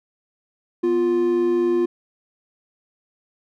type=tone pair together; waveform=triangle; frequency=246.2 / 350 Hz; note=B3 / F4; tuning=-5 / +4 cents; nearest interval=tritone; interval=609 cents; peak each=-24 / -15 dBFS; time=0.83-1.86 s; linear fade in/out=10 ms; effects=none